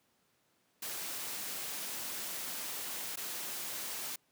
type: noise with dropouts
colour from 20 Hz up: white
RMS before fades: -40 dBFS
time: 0.82-4.16 s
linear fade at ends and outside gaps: 5 ms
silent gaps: 3.159-3.171 s
effects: pink hiss -73 dBFS RMS until 4.31 s + high-pass 150 Hz 12 dB/octave